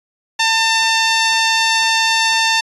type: tone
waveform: 10% pulse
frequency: 898 Hz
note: A5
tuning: 35 cents sharp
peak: -4 dBFS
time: 0.39-2.61 s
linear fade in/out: 10 ms
effects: resampled to 24000 Hz